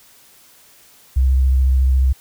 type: tone with vibrato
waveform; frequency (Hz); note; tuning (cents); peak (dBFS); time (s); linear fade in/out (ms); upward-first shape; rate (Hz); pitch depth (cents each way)
sine; 65.41; C2; 0; -11; 1.16-2.13; 10; triangle; 14; 36
effects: white hiss -49 dBFS RMS until 2.2 s